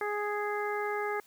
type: harmonic tone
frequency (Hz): 415.3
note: G#4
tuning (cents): 0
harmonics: 1 / 2 / 3 / 4 / 5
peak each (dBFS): -33 / -36 / -38 / -39 / -40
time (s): 0.01-1.2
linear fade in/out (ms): 2
effects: white hiss -61 dBFS RMS until 1.26 s + high-pass 60 Hz 12 dB/octave